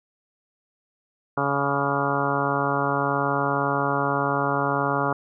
harmonic tone with a mistuned harmonic, 140.6 Hz, C#3, 25 cents sharp, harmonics 1 / 2 / 3 / 4 / 5 / 6 / 7 / 8 / 9 / 10, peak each -30 / -30 / -30 / -30 / -30 / -30 / -30 / -30 / -30 / -30 dBFS, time 1.37-5.13 s, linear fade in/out 5 ms, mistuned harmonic 9, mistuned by -54 cents, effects none

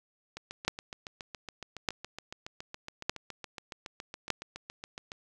two click trains, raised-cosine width 0.2 ms, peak -10 / -23 dBFS, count 4 / 35, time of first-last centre 0.68-4.303 / 0.37-5.119 s, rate 0.828 / 7.16 Hz, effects none

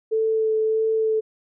sine tone with vibrato, 440 Hz, A4, in tune, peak -18 dBFS, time 0.11-1.21 s, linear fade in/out 20 ms, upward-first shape sine, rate 1.6 Hz, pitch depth 11 cents each way, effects none

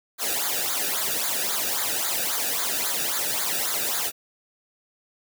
white noise with flanger, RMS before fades -26 dBFS, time 0.18-4.12 s, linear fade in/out 50 ms, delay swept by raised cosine 0.35 to 0.97 ms, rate 3.7 Hz, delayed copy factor -0.85, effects none

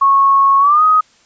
sine tone with pitch glide, 1099 to 1255.1 Hz, C#6 to D#6, -15 to +15 cents, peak -7 dBFS, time 0.01-1.01 s, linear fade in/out 10 ms, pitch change +230 cents, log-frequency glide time 0.59-0.83 s, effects white hiss -51 dBFS RMS until 1.25 s + resampled to 16000 Hz

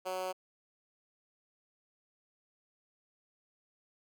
10% pulse tone with high-pass filter, 185.5 Hz, F#3, 5 cents sharp, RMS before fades -37 dBFS, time 0.05-0.33 s, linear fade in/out 20 ms, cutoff 510 Hz, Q 2.2, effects none

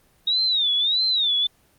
sine tone with vibrato, 3729 Hz, A#7, in tune, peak -18 dBFS, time 0.27-1.47 s, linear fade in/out 5 ms, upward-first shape sine, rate 1.6 Hz, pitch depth 170 cents each way, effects pink hiss -60 dBFS RMS until 1.78 s + Opus 24 kbps

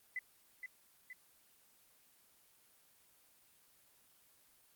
sine tone with echo, 2010 Hz, B6, 30 cents sharp, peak -37 dBFS, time 0.16-0.19 s, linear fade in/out 2 ms, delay 470 ms, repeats 2, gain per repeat -5 dB, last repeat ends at 1.13 s, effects white hiss -68 dBFS RMS until 4.75 s + Opus 24 kbps

